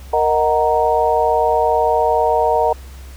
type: harmonic tone with a mistuned harmonic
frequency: 155.56 Hz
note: D#3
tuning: in tune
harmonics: 3 / 4 / 5 / 6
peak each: -18 / -18 / -18 / -18 dBFS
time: 0.13-2.73 s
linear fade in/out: 5 ms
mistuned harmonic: 5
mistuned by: -81 cents
effects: added 66 Hz sine -33 dBFS peak until 3.16 s + pink hiss -44 dBFS RMS until 3.16 s